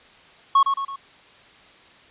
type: tone with echo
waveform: triangle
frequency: 1100 Hz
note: C#6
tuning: 14 cents flat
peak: -10 dBFS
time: 0.55-0.63 s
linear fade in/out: 5 ms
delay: 110 ms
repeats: 3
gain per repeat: -6 dB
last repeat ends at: 0.96 s
effects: white hiss -50 dBFS RMS until 2.1 s + resampled to 8000 Hz